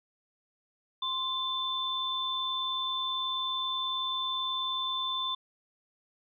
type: tone pair together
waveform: sine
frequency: 1046.5 / 3532 Hz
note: C6 / A7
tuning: 0 / +6 cents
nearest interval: octave + major sixth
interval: 2106 cents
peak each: -34 / -31 dBFS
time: 1.02-5.35 s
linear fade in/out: 5 ms
effects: none

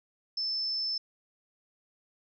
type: tone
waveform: sine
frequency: 5274 Hz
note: E8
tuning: in tune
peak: -29 dBFS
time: 0.37-0.98 s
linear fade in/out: 5 ms
effects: none

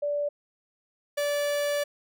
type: tone pair in turn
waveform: sine / 45% pulse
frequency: 582 / 579.9 Hz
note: D5 / D5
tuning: -16 / -22 cents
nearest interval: unison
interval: 6 cents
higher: first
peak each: -25 dBFS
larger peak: neither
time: 0.02-0.29 / 1.17-1.84 s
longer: second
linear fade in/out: 10 ms
effects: none

